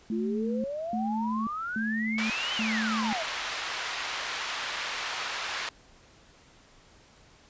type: tone bursts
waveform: sine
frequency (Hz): 220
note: A3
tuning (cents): 0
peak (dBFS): -28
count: 4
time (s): 0.1-3.13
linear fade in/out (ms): 2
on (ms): 540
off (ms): 290
type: exponential two-way sweep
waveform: sine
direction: up then down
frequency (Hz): 331.4 to 3136 to 607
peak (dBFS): -31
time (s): 0.11-3.24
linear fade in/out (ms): 20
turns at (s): 2.55
type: band-pass noise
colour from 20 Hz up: pink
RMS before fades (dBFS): -34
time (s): 2.18-5.69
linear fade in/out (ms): 2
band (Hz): 1100 to 4400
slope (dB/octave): 12
effects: pink hiss -57 dBFS RMS until 7.49 s + resampled to 16000 Hz